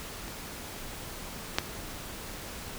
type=clicks; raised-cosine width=0.2 ms; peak=-26 / -6 dBFS; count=2; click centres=0.281 / 1.585 s; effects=pink hiss -41 dBFS RMS until 2.78 s